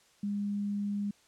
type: tone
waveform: sine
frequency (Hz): 203.5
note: G#3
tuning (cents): -35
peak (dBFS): -30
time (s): 0.23-1.11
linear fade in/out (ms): 5
effects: white hiss -64 dBFS RMS until 1.27 s + low-pass 8000 Hz 12 dB/octave